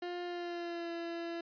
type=tone with pitch glide; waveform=30% pulse; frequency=352.7 to 338.1 Hz; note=F4 to E4; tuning=+17 to +44 cents; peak=-35 dBFS; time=0.02-1.41 s; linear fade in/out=5 ms; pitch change=-73 cents; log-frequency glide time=0.24-0.91 s; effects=resampled to 11025 Hz